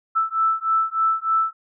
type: beating tone pair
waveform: sine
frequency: 1318.5 / 1321.8 Hz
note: E6 / E6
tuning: 0 / +4 cents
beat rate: 3.3 Hz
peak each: -21 dBFS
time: 0.15-1.53 s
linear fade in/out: 20 ms
effects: none